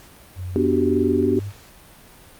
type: tone with pitch glide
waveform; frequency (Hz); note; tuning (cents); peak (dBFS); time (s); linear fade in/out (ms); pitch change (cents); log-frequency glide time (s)
sine; 90.9 to 100.28; F#2 to G2; -30 to +40; -27; 0.35-1.53; 50; +170; 1.2-1.37
type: chord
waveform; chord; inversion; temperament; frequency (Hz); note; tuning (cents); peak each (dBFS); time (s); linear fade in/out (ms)
sine; G major seventh; first; equal; 246.9 / 293.7 / 370 / 392; B3 / D4 / F#4 / G4; 0 / 0 / 0 / 0; -22; 0.56-1.39; 0
type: clicks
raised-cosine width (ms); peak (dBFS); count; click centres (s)
0.3; -32; 3; 1.227 / 1.402 / 1.507
effects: pink hiss -47 dBFS RMS until 2.39 s + Opus 48 kbps

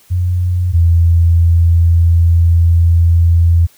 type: tone pair in turn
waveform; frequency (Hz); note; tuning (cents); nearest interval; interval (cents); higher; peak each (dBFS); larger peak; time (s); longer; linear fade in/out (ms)
sine; 89.4 / 84.38; F2 / E2; +41 / +41; minor second; 100; first; -11 / -6; second; 0.1-0.73 / 0.73-3.67; second; 20
effects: white hiss -48 dBFS RMS until 3.77 s

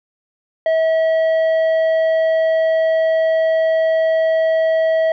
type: tone with tanh clipping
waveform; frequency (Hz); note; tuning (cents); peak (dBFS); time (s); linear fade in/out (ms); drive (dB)
sine; 645; E5; -38; -14; 0.66-5.12; 2; 7
effects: none

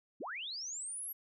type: linear sweep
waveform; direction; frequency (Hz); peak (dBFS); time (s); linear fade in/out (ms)
sine; up; 155.56 to 11840; -39; 0.2-1.13; 10
effects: none

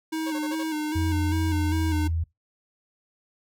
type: tone with vibrato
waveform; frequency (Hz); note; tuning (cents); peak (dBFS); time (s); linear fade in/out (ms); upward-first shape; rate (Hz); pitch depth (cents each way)
square; 311.1; D#4; 0; -27; 0.12-2.08; 10; square; 2.5; 40
type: tone bursts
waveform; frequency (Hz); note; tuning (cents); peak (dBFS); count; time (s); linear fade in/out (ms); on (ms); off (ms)
sawtooth; 547; C#5; -23; -31; 5; 0.26-0.636; 10; 48; 34
type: tone with pitch glide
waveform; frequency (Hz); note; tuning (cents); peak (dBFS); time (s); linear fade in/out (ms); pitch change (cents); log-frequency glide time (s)
sine; 87.31 to 81.94; F2 to E2; 0 to -10; -23; 0.95-2.24; 10; -110; 1.49-2.12
effects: noise-tail reverb RT60 0.2 s tail -23 dB re dry

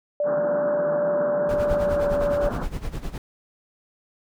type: tone with pitch glide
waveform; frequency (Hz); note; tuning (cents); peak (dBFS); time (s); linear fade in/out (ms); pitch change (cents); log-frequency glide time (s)
sine; 587.3 to 578.5; D5 to D5; 0 to -26; -20; 0.2-2.49; 2; -26; 1.68-2.05
type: band-pass noise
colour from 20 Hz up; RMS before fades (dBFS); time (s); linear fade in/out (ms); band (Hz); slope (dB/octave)
pink; -31; 0.23-2.67; 50; 150 to 1600; 96
type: noise with tremolo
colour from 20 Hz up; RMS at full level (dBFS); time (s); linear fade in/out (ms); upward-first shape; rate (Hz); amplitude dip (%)
brown; -27; 1.49-3.18; 2; sine; 9.7; 80
effects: none

